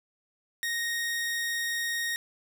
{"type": "tone", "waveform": "sawtooth", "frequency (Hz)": 1864.7, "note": "A#6", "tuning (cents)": 0, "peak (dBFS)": -25, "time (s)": [0.63, 2.16], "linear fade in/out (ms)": 0, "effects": []}